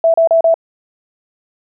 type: tone bursts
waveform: sine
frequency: 659.3 Hz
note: E5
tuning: in tune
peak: -7 dBFS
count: 4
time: 0.04-0.542 s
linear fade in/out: 2 ms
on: 100 ms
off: 34 ms
effects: none